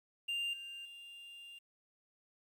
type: tone with level steps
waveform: triangle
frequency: 2794 Hz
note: F7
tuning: in tune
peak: -33 / -43 / -48 dBFS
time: 0.28-1.59 s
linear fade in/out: 10 ms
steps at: 0.53 / 0.85 s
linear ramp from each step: 5 ms
effects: 11-bit